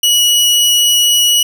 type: tone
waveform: sawtooth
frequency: 2924 Hz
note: F#7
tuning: 21 cents flat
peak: -5 dBFS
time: 0.03-1.43 s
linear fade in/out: 5 ms
effects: none